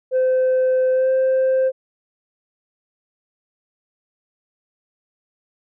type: tone with pitch glide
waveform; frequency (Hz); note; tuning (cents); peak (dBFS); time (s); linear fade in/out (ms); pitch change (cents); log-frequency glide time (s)
sine; 515 to 523.1; C5 to C5; -28 to -1; -12; 0.11-1.72; 50; +27; 0.92-1.1
effects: tanh soft clip ceiling -13 dBFS